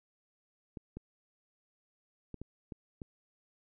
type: clicks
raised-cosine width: 3 ms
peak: -29 dBFS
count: 6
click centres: 0.772 / 0.97 / 2.343 / 2.416 / 2.722 / 3.018 s
effects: none